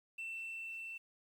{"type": "tone with level ramp", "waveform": "sine", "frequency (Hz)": 2681, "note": "E7", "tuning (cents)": 29, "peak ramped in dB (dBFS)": [-38, -42], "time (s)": [0.18, 0.98], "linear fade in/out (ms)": 10, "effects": ["tanh soft clip ceiling -39 dBFS", "11-bit"]}